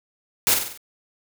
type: noise with echo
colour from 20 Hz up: white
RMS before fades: -18 dBFS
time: 0.47-0.54 s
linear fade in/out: 0 ms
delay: 47 ms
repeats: 5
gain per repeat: -5 dB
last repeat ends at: 0.775 s
effects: none